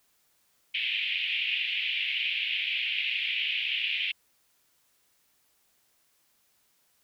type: band-pass noise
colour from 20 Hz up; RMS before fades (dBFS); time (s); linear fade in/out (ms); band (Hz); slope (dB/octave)
white; -30; 0.74-4.12; 10; 2300 to 3100; 48
effects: white hiss -69 dBFS RMS until 7.03 s